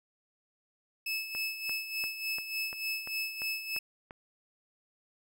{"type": "tone with tremolo", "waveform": "30% pulse", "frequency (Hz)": 2605, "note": "E7", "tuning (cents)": -21, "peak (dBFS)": -28, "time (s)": [1.06, 3.79], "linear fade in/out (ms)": 5, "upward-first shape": "sine", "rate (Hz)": 3.4, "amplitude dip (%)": 65}
{"type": "click train", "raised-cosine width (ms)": 0.5, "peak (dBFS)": -29, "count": 9, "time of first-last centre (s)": [1.35, 4.109], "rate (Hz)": 2.9}
{"effects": []}